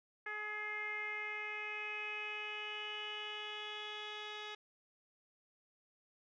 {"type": "tone with low-pass filter sweep", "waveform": "10% pulse", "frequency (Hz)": 422, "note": "G#4", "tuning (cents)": 28, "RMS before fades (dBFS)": -43, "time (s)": [0.26, 4.55], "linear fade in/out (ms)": 5, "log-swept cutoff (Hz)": [1900, 3800], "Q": 6.7, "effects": []}